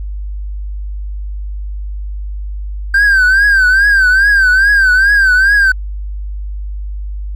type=tone with vibrato; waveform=triangle; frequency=1568 Hz; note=G6; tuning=in tune; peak=-4 dBFS; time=2.94-5.72 s; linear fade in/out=5 ms; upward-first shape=triangle; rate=2.4 Hz; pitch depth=120 cents each way; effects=tanh soft clip ceiling 0 dBFS + added 50 Hz sine -19 dBFS peak until 7.35 s